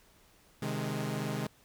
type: chord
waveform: sawtooth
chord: Ab major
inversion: first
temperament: equal with one note detuned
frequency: 130.81 / 154.13 / 207.7 Hz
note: C3 / Eb3 / Ab3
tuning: 0 / -16 / 0 cents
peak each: -33 dBFS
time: 0.62-1.47 s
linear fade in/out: 5 ms
effects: pink hiss -63 dBFS RMS until 1.64 s

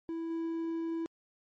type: tone with level steps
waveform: triangle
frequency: 329.6 Hz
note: E4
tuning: in tune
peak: -32 / -30 dBFS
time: 0.09-1.06 s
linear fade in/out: 0 ms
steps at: 0.3 s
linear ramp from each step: 5 ms
effects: MP3 32 kbps

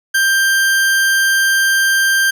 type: tone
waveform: 40% pulse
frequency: 1580 Hz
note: G6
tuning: 13 cents sharp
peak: -10 dBFS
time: 0.14-2.31 s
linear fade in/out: 10 ms
effects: none

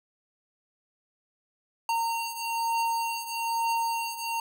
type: beating tone pair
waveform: square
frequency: 919 / 920.1 Hz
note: A#5 / A#5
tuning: -25 / -23 cents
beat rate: 1.1 Hz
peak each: -33 / -29 dBFS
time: 1.89-4.4 s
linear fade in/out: 2 ms
effects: none

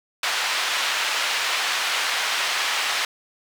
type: band-pass noise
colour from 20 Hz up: white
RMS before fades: -24 dBFS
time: 0.23-3.05 s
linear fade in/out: 2 ms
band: 880 to 3500 Hz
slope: 12 dB/octave
effects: none

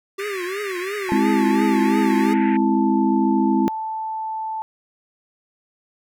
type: tone with vibrato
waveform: square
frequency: 383.6 Hz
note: G4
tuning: 37 cents flat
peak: -26 dBFS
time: 0.18-2.34 s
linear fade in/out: 10 ms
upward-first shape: triangle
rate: 2.9 Hz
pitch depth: 170 cents each way
type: band-pass noise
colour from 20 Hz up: white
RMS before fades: -33 dBFS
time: 0.19-2.57 s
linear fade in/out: 5 ms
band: 1600 to 2300 Hz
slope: 48 dB/octave
type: tone with pitch glide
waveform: sine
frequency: 873 to 879.6 Hz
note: A5 to A5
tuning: -14 to -1 cents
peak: -24 dBFS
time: 1.09-4.62 s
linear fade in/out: 0 ms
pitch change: +13 cents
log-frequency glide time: 1.76-2.06 s
type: chord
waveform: sine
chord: Ab augmented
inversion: none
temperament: equal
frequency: 207.7 / 261.6 / 329.6 Hz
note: Ab3 / C4 / E4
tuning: 0 / 0 / 0 cents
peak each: -20 dBFS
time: 1.12-3.68 s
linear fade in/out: 0 ms
effects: none

